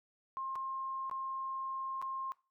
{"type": "tone with dropouts", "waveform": "sine", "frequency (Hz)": 1064, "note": "C6", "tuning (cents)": 29, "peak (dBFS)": -36, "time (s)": [0.37, 2.32], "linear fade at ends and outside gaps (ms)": 0, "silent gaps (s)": [[0.555, 0.559], [1.097, 1.113], [2.016, 2.024]], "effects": ["noise-tail reverb RT60 0.3 s tail -20 dB re dry"]}